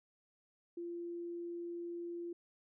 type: tone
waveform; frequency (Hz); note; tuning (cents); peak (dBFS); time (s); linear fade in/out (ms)
sine; 344.1; F4; -26; -40; 0.77-2.33; 5
effects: none